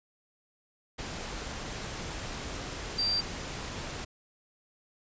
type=tone in noise; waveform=sine; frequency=4699 Hz; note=D8; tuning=in tune; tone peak=-26 dBFS; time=2.98-3.21 s; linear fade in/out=10 ms; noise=pink; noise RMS=-38 dBFS; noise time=0.98-4.05 s; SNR=+9 dB; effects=resampled to 16000 Hz